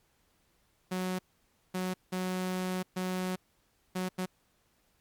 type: tone bursts at uneven times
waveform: sawtooth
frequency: 184.3 Hz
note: F#3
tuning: 7 cents flat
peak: -27 dBFS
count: 6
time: 0.91-1.19 / 1.74-1.94 / 2.12-2.83 / 2.96-3.36 / 3.95-4.09 / 4.18-4.26 s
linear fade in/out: 10 ms
effects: pink hiss -71 dBFS RMS until 5 s + MP3 96 kbps